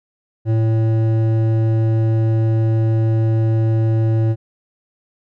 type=tone with hard clipping; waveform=triangle; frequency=111.7 Hz; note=A2; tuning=27 cents sharp; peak=-15 dBFS; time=0.45-4.36 s; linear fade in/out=50 ms; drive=14 dB; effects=none